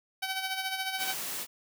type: tone with tremolo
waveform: 10% pulse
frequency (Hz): 763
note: G5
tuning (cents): -47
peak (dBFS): -21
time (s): 0.22-1.14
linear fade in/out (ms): 10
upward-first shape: sine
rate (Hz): 14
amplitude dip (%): 55
type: high-pass noise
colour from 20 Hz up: white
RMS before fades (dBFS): -36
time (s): 0.97-1.47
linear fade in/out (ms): 50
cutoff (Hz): 130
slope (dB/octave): 12
effects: none